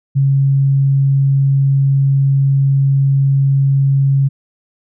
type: tone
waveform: sine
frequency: 137.3 Hz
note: C#3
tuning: 16 cents flat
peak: -9 dBFS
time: 0.15-4.29 s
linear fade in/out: 20 ms
effects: none